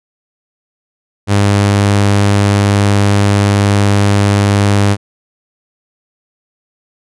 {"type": "tone", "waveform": "sawtooth", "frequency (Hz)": 101.1, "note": "G#2", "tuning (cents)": -46, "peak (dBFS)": -4, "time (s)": [1.27, 4.97], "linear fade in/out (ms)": 50, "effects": ["resampled to 24000 Hz"]}